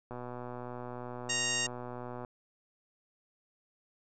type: click train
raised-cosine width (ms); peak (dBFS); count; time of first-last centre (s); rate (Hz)
1; -28; 264; 0.11-2.248; 123
type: harmonic tone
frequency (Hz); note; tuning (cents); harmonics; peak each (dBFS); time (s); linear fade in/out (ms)
932.3; A#5; 0; 2 / 3 / 4 / 5 / 6 / 7 / 8 / 9; -37 / -35 / -41 / -44 / -38 / -38 / -37 / -46; 1.29-1.67; 10
effects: none